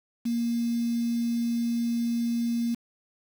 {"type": "tone with quantisation", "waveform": "sine", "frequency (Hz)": 234.6, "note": "A#3", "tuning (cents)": 11, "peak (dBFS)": -24, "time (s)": [0.25, 2.75], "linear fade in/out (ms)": 10, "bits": 7, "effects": []}